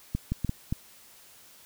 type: clicks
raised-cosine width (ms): 5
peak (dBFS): -15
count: 5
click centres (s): 0.15 / 0.32 / 0.447 / 0.494 / 0.725
effects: white hiss -54 dBFS RMS until 1.65 s